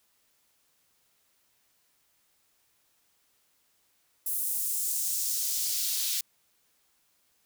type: noise with high-pass filter sweep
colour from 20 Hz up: white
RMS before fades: -30 dBFS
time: 4.26-6.21 s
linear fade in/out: 5 ms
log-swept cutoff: 11000 to 3500 Hz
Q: 1.3
effects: white hiss -70 dBFS RMS until 7.45 s